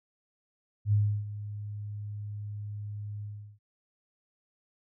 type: tone with ADSR envelope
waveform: sine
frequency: 103.83 Hz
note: G#2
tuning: in tune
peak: -20 dBFS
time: 0.85-3.59 s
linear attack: 75 ms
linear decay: 320 ms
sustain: -15 dB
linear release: 370 ms
effects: none